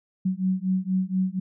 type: beating tone pair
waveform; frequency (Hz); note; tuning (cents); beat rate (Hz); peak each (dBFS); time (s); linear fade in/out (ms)
sine; 185 / 189.2; F#3 / F#3; 0 / +39; 4.2; -25; 0.25-1.4; 10
effects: none